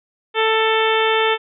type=harmonic tone; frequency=442.5 Hz; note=A4; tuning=10 cents sharp; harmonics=1 / 2 / 3 / 4 / 5 / 6 / 7 / 8; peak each=-18 / -21 / -23 / -24 / -25 / -26 / -26 / -27 dBFS; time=0.34-1.38 s; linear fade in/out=50 ms; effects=none